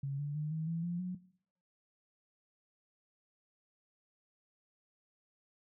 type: tone with pitch steps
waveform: sine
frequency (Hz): 138.6 / 144.99 / 151.67 / 158.66 / 165.97 / 173.62 / 181.62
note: C#3 / D3 / D#3 / D#3 / E3 / F3 / F#3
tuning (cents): 0 / -22 / -44 / +34 / +12 / -10 / -32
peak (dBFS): -34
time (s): 0.03-1.15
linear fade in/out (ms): 5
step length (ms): 160
effects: noise-tail reverb RT60 0.6 s tail -18 dB re dry